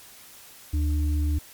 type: tone pair together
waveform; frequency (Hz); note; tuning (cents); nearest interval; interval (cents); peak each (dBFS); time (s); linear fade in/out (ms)
sine; 74.5 / 297.1; D2 / D4; +25 / +20; 2 octaves; 2395; -21 / -33; 0.73-1.39; 10
effects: white hiss -48 dBFS RMS until 1.53 s + MP3 96 kbps